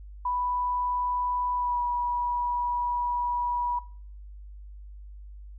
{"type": "tone with pitch glide", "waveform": "sine", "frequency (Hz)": [988, 971.6], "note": ["B5", "B5"], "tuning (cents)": [0, -29], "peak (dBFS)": -25, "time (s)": [0.25, 3.79], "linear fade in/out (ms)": 5, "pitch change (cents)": -29, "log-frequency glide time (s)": [1.55, 1.79], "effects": ["noise-tail reverb RT60 0.5 s tail -21 dB re dry", "added 50 Hz sine -41 dBFS peak until 5.58 s"]}